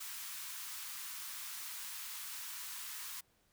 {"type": "high-pass noise", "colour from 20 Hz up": "white", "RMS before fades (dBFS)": -45, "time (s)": [0, 3.21], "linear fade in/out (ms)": 10, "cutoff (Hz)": 930, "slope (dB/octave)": 48, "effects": ["pink hiss -73 dBFS RMS until 3.52 s"]}